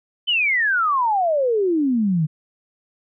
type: exponential sweep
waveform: sine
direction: down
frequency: 3088 to 148 Hz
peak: -16 dBFS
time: 0.27-2.27 s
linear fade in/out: 20 ms
effects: none